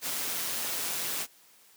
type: noise with amplitude modulation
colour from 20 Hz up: white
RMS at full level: -31 dBFS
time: 0.01-1.27 s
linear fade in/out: 50 ms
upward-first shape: sine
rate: 173 Hz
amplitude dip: 35%
effects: white hiss -59 dBFS RMS until 1.76 s + high-pass 150 Hz 12 dB/octave